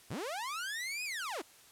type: linear two-way sweep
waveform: sawtooth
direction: up then down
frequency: 79.2 to 2552 to 257 Hz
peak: -33 dBFS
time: 0.1-1.42 s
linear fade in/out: 10 ms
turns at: 1.04 s
effects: white hiss -59 dBFS RMS until 1.71 s + low-pass 12000 Hz 12 dB/octave